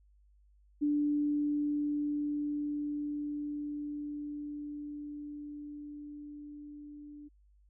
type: tone with level ramp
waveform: sine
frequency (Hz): 293.7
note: D4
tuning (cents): 0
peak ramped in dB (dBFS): -26 to -46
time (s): 0.81-7.29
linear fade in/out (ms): 20
effects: added 50 Hz sine -61 dBFS peak until 7.69 s